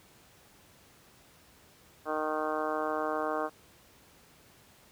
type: harmonic tone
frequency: 154.5 Hz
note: D#3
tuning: 12 cents flat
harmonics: 2 / 3 / 4 / 5 / 6 / 7 / 8 / 9 / 10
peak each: -38 / -36 / -35 / -37 / -43 / -37 / -39 / -43 / -44 dBFS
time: 2.05-3.5 s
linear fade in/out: 50 ms
effects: pink hiss -59 dBFS RMS until 4.91 s + high-pass 60 Hz 12 dB/octave

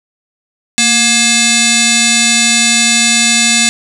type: tone with frequency modulation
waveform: sine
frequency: 2122 Hz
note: C7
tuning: 24 cents sharp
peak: -7 dBFS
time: 0.78-3.69 s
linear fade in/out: 0 ms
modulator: 947 Hz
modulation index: 6.8
effects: none

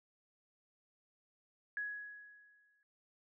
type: tone with exponential decay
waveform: sine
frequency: 1674 Hz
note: G#6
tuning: 13 cents sharp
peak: -35 dBFS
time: 1.77-2.83 s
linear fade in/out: 1 ms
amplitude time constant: 230 ms
effects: none

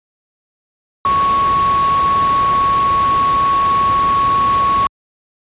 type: tone in noise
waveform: sine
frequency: 1108.7 Hz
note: C#6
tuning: in tune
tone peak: -11 dBFS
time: 1.05-4.87 s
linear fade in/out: 2 ms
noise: pink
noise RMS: -24 dBFS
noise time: 1.05-4.87 s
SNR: +10 dB
effects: high-pass 60 Hz 12 dB/octave + resampled to 8000 Hz

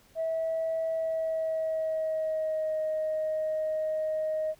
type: tone with pitch glide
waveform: sine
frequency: 649 to 624.7 Hz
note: E5 to D#5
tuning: -27 to +7 cents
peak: -26 dBFS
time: 0.15-4.55 s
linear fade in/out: 50 ms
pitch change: -66 cents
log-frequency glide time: 0.91-2.79 s
effects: tanh soft clip ceiling -23 dBFS + pink hiss -61 dBFS RMS until 4.59 s

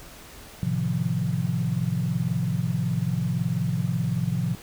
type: chord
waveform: sine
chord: F dominant seventh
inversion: first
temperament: equal with one note detuned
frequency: 110 / 130.81 / 156.28 / 174.61 Hz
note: A2 / C3 / Eb3 / F3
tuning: 0 / 0 / +8 / 0 cents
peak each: -30 / -27 / -30 / -27 dBFS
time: 0.63-4.55 s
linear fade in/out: 0 ms
effects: pink hiss -45 dBFS RMS until 4.62 s

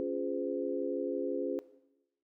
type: chord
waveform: sine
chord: Db major seventh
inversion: none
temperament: equal with one note detuned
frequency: 277.2 / 349.2 / 415.3 / 513.4 Hz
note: Db4 / F4 / Ab4 / C5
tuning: 0 / 0 / 0 / -33 cents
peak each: -37 / -37 / -37 / -37 dBFS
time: 0-1.59 s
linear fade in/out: 0 ms
effects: noise-tail reverb RT60 0.9 s tail -17 dB re dry

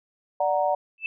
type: chord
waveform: sine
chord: D augmented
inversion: none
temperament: equal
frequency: 587.3 / 740 / 932.3 Hz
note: D5 / F#5 / A#5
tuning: 0 / 0 / 0 cents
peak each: -24 / -24 / -27 dBFS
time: 0.4-0.75 s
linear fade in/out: 5 ms
type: tone with exponential growth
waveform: sine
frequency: 2637 Hz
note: E7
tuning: in tune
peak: -21 dBFS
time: 0.98-1.06 s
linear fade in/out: 1 ms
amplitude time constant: 17 ms
effects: none

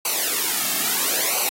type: noise with flanger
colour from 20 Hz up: white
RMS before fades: -22 dBFS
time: 0.05-1.49 s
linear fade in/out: 2 ms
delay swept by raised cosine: 0.57 to 2.07 ms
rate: 0.75 Hz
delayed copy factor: -0.85
effects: high-pass 200 Hz 12 dB/octave + AAC 48 kbps

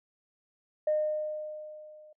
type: tone with level ramp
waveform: sine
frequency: 611 Hz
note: D#5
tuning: 32 cents flat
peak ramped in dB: -22 to -51 dBFS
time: 0.87-2.13 s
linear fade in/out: 5 ms
effects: noise-tail reverb RT60 0.1 s tail -26 dB re dry + tanh soft clip ceiling -19 dBFS

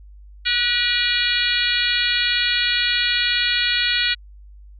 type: harmonic tone with a mistuned harmonic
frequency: 481 Hz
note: B4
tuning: 46 cents flat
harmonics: 3 / 4 / 5 / 6 / 7 / 8 / 9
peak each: -25 / -25 / -25 / -25 / -25 / -25 / -25 dBFS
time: 0.45-4.15 s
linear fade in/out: 20 ms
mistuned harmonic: 3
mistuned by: +33 cents
effects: added 50 Hz sine -40 dBFS peak until 4.79 s

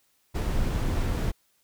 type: noise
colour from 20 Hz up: brown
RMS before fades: -26 dBFS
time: 0.34-1.32 s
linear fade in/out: 20 ms
effects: white hiss -68 dBFS RMS until 1.63 s

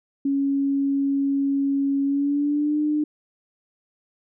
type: tone with pitch glide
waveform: sine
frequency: 277.2 to 300.5 Hz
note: C#4 to D4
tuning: 0 to +40 cents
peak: -19 dBFS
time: 0.25-3.04 s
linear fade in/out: 5 ms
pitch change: +140 cents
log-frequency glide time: 2.04-2.78 s
effects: none

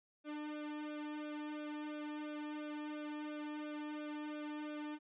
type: tone with flanger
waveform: sawtooth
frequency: 300 Hz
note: D4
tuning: 37 cents sharp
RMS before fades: -44 dBFS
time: 0.24-4.99 s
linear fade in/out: 50 ms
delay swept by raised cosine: 1 to 1.95 ms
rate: 2.9 Hz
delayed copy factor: -0.9
effects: resampled to 8000 Hz

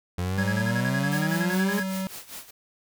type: exponential sweep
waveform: 30% pulse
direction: up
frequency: 87.31 to 210 Hz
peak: -23 dBFS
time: 0.18-1.8 s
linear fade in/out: 5 ms
type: tone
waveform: square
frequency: 190 Hz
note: F#3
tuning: 46 cents sharp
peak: -28 dBFS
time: 0.38-2.07 s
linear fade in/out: 0 ms
type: tone bursts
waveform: triangle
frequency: 1661.2 Hz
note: G#6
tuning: in tune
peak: -26 dBFS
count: 16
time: 0.38-1.83 s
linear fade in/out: 5 ms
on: 55 ms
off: 38 ms
type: noise with tremolo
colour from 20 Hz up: white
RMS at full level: -38 dBFS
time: 1.11-2.51 s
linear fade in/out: 10 ms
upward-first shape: sine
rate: 5 Hz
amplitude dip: 80%
effects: none

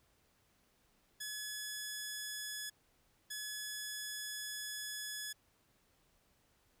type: tone bursts at uneven times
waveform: 10% pulse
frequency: 1700 Hz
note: G#6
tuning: 40 cents sharp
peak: -32 dBFS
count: 2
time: 1.2-2.7 / 3.3-5.33 s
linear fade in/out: 10 ms
effects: pink hiss -73 dBFS RMS until 6.8 s

